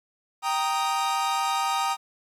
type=chord; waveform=45% pulse; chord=Eb major; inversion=first; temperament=equal; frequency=784 / 932.3 / 1244.5 Hz; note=G5 / Bb5 / Eb6; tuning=0 / 0 / 0 cents; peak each=-28 dBFS; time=0.42-1.97 s; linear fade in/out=50 ms; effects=low-pass 11000 Hz 12 dB/octave + 10-bit